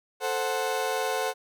30% pulse chord, F# diminished, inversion first, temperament equal, 440 / 523.3 / 740 Hz, A4 / C5 / F#5, 0 / 0 / 0 cents, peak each -28 dBFS, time 0.2-1.34 s, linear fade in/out 50 ms, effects none

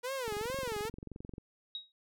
sawtooth tone with vibrato, 473.6 Hz, A#4, 27 cents sharp, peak -31 dBFS, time 0.03-0.9 s, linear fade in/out 20 ms, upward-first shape sine, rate 2.3 Hz, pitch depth 240 cents each way
click train, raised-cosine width 3 ms, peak -31 dBFS, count 26, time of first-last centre 0.28-1.381 s, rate 22.7 Hz
sine tone with exponential decay, 3798 Hz, A#7, 32 cents sharp, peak -34 dBFS, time 1.75-1.92 s, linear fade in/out 1 ms, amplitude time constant 35 ms
effects none

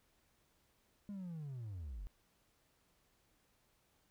triangle linear sweep, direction down, 207.7 to 39 Hz, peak -40 dBFS, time 1.09-2.07 s, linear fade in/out 0 ms, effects tanh soft clip ceiling -37 dBFS + pink hiss -75 dBFS RMS until 4.1 s

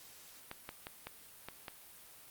clicks, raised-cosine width 0.3 ms, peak -26 dBFS, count 6, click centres 0.514 / 0.691 / 0.869 / 1.07 / 1.486 / 1.682 s, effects white hiss -56 dBFS RMS until 2.3 s + Opus 48 kbps

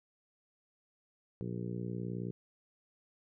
harmonic tone, 59.4 Hz, A#1, 33 cents sharp, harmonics 2 / 3 / 4 / 5 / 6 / 7 / 8, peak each -40 / -40 / -47 / -48 / -46 / -47 / -52 dBFS, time 1.41-2.31 s, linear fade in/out 0 ms, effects none

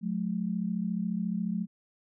sine tone pair together, 180.96 / 215.2 Hz, F#3 / A3, -38 / -38 cents, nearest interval minor third, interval 300 cents, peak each -31 / -31 dBFS, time 0.01-1.67 s, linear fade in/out 50 ms, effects none

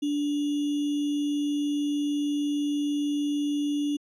sine tone with sample-and-hold, 291.2 Hz, D4, 15 cents flat, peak -24 dBFS, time 0.02-3.97 s, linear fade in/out 10 ms, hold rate 3150 Hz, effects low-pass 8000 Hz 12 dB/octave

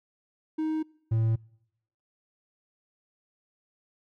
triangle tone pair in turn, 313.6 / 112.42 Hz, D#4 / A2, +14 / +38 cents, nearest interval octave + tritone, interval 1776 cents, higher first, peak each -24 / -20 dBFS, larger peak second, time 0.58-0.83 / 1.11-1.36 s, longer neither, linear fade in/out 10 ms, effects noise-tail reverb RT60 0.8 s tail -26 dB re dry

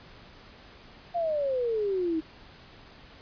sine exponential sweep, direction down, 706 to 311.1 Hz, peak -25 dBFS, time 1.14-2.21 s, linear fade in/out 20 ms, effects pink hiss -51 dBFS RMS until 3.21 s + resampled to 11025 Hz

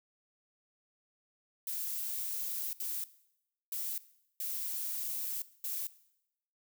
violet noise bursts at uneven times, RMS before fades -37 dBFS, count 5, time 1.67-2.73 / 2.8-3.04 / 3.72-3.98 / 4.4-5.42 / 5.64-5.87 s, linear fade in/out 2 ms, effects noise-tail reverb RT60 0.8 s tail -18 dB re dry

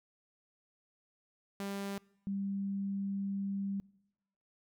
sawtooth / sine tone pair in turn, 198.5 / 197.36 Hz, G3 / G3, +22 / +12 cents, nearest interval unison, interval 10 cents, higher first, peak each -33 / -33 dBFS, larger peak neither, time 1.6-1.98 / 2.27-3.8 s, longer second, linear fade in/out 0 ms, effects noise-tail reverb RT60 0.9 s tail -25 dB re dry

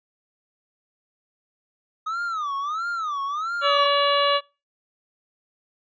triangle tone with vibrato, 1244.5 Hz, D#6, in tune, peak -23 dBFS, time 2.06-3.87 s, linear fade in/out 10 ms, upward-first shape sine, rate 1.5 Hz, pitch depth 210 cents each way
harmonic tone, 570 Hz, C#5, 48 cents sharp, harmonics 1 / 2 / 3 / 4 / 5 / 6 / 7, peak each -22 / -21 / -29 / -33 / -26 / -30 / -30 dBFS, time 3.61-4.41 s, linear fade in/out 50 ms
effects noise-tail reverb RT60 0.3 s tail -24 dB re dry + resampled to 16000 Hz

